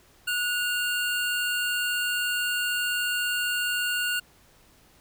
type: tone pair together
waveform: square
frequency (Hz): 1459.3 / 2794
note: F#6 / F7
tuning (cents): -24 / 0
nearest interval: major seventh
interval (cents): 1124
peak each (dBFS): -28 / -29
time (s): 0.27-4.2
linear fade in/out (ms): 10
effects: pink hiss -58 dBFS RMS until 5 s